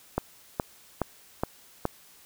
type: click train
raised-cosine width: 1 ms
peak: -11 dBFS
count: 5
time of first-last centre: 0.18-1.854 s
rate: 2.39 Hz
effects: white hiss -55 dBFS RMS until 2.25 s